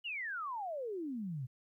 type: exponential sweep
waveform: sine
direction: down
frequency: 2978 to 119.7 Hz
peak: -37 dBFS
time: 0.04-1.47 s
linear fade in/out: 20 ms
effects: 13-bit